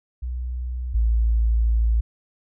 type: tone pair in turn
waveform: sine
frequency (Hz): 61.74 / 56.4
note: B1 / A1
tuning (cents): 0 / +44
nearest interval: major second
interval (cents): 156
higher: first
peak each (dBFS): -25 / -16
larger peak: second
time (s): 0.22-0.94 / 0.94-2.01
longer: second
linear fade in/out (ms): 10
effects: none